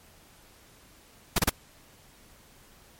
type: noise bursts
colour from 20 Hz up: pink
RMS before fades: -22 dBFS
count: 3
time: 1.36-1.496 s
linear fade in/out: 5 ms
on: 24 ms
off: 32 ms
effects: pink hiss -56 dBFS RMS until 2.99 s + MP3 64 kbps